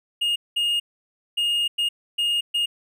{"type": "tone bursts at uneven times", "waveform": "triangle", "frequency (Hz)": 2847, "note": "F7", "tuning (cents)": 33, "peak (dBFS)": -18, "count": 6, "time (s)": [[0.21, 0.36], [0.56, 0.8], [1.37, 1.68], [1.78, 1.89], [2.18, 2.41], [2.54, 2.66]], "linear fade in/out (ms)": 10, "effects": []}